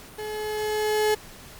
35% pulse tone with level ramp, 426.6 Hz, G#4, 46 cents sharp, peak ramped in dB -30 to -17 dBFS, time 0.18-1.15 s, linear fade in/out 10 ms, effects pink hiss -45 dBFS RMS until 1.59 s + Opus 48 kbps

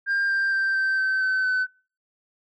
sine tone with pitch steps, 1599 / 1584.3 / 1569.7 / 1555.3 / 1541 / 1526.8 / 1512.7 Hz, G6 / G6 / G6 / G6 / G6 / G6 / F#6, +34 / +18 / +2 / -14 / -30 / -46 / +38 cents, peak -18 dBFS, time 0.06-1.67 s, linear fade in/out 50 ms, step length 230 ms, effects noise-tail reverb RT60 0.4 s tail -26 dB re dry + tanh soft clip ceiling -19 dBFS

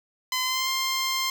10% pulse tone with pitch glide, 1023 to 1054.2 Hz, C6 to C6, -39 to +13 cents, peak -16 dBFS, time 0.32-1.3 s, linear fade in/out 2 ms, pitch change +52 cents, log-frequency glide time 0.43-0.69 s, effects none

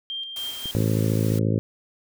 sine tone with tremolo, 3180 Hz, G7, 24 cents sharp, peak -28 dBFS, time 0.1-0.71 s, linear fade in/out 0 ms, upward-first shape square, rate 3.7 Hz, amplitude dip 45%
white noise, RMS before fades -39 dBFS, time 0.36-1.39 s, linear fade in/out 2 ms
clicks, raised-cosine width 3 ms, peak -23 dBFS, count 4, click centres 0.657 / 0.806 / 1.135 / 1.315 s
harmonic tone, 54.3 Hz, A1, 22 cents flat, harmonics 2 / 3 / 4 / 5 / 6 / 7 / 8 / 9 / 10, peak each -22 / -26 / -28 / -30 / -32 / -33 / -34 / -35 / -36 dBFS, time 0.75-1.59 s, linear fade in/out 0 ms
effects none

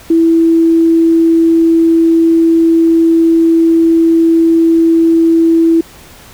sine tone, 329.6 Hz, E4, in tune, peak -5 dBFS, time 0.1-5.81 s, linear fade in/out 5 ms, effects pink hiss -37 dBFS RMS until 6.33 s

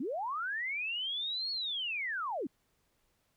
sine linear two-way sweep, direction up then down, 220 to 4390 to 220 Hz, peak -33 dBFS, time 0-2.47 s, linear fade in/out 5 ms, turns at 1.51 s, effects pink hiss -75 dBFS RMS until 3.36 s

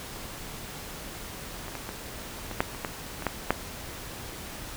clicks, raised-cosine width 0.5 ms, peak -24 / -20 / -20 / -22 / -7 / -25 / -14 / -21 / -10 / -6 dBFS, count 10, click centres 1.682 / 1.753 / 1.891 / 2.513 / 2.605 / 2.748 / 2.848 / 3.223 / 3.267 / 3.506 s, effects pink hiss -40 dBFS RMS until 4.76 s

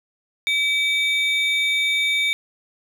triangle tone pair together, 2294 / 3649 Hz, D7 / A#7, -41 / -38 cents, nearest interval minor sixth, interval 803 cents, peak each -18 / -21 dBFS, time 0.47-2.33 s, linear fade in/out 0 ms, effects none

